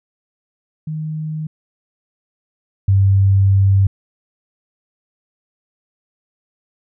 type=tone pair in turn; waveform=sine; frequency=155.56 / 97.66 Hz; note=D#3 / G2; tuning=0 / -6 cents; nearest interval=minor sixth; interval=806 cents; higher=first; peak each=-21 / -9 dBFS; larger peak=second; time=0.87-1.47 / 2.88-3.87 s; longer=second; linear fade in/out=5 ms; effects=none